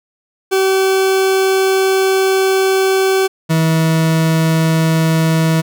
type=tone pair in turn; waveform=40% pulse; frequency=382.8 / 161.28 Hz; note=G4 / E3; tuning=-41 / -38 cents; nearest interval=octave + minor third; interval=1497 cents; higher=first; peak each=-10 dBFS; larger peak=neither; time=0.51-3.28 / 3.49-5.62 s; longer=first; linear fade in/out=20 ms; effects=none